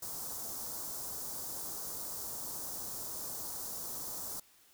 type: band-stop noise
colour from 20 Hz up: white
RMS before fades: -41 dBFS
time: 0.02-4.4 s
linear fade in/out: 5 ms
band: 1200 to 5100 Hz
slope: 24 dB/octave
effects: white hiss -64 dBFS RMS until 4.73 s